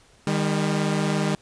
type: tone pair together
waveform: sawtooth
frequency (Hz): 154.35 / 200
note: D#3 / G3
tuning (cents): -14 / +35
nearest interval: major third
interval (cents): 449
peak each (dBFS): -20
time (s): 0.27-1.35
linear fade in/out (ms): 2
effects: pink hiss -56 dBFS RMS until 1.41 s + resampled to 22050 Hz